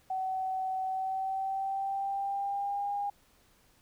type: tone with pitch glide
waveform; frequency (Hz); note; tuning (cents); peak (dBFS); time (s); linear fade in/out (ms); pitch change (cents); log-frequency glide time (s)
sine; 756 to 810.3; F#5 to G#5; +37 to -43; -30; 0.1-3.1; 5; +120; 0.83-2.93
effects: pink hiss -65 dBFS RMS until 3.81 s